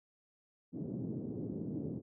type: band-pass noise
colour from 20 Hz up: pink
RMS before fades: -40 dBFS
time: 0.72-2.02 s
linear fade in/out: 50 ms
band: 130 to 370 Hz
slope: 24 dB/octave
effects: none